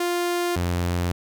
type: tone pair in turn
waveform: sawtooth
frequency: 350 / 87.68 Hz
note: F4 / F2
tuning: +4 / +7 cents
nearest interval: 2 octaves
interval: 2397 cents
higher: first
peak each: -18 dBFS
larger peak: neither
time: 0-0.56 / 0.56-1.12 s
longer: neither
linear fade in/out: 5 ms
effects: none